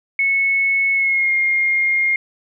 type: tone with pitch glide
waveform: sine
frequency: 2200 to 2129 Hz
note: C#7 to C7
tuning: -14 to +30 cents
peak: -14 dBFS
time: 0.19-2.16 s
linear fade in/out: 2 ms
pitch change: -56 cents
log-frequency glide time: 0.93-1.33 s
effects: none